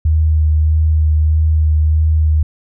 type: tone with vibrato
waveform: sine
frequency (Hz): 77.78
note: D#2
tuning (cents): 0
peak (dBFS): -9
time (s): 0.05-2.43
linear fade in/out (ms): 5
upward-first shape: sine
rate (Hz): 1.6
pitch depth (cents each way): 17
effects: none